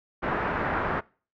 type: low-pass noise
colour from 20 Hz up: white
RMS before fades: -28 dBFS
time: 0.22-1.01 s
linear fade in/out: 20 ms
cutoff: 1600 Hz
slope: 24 dB/octave
effects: noise-tail reverb RT60 0.4 s tail -24 dB re dry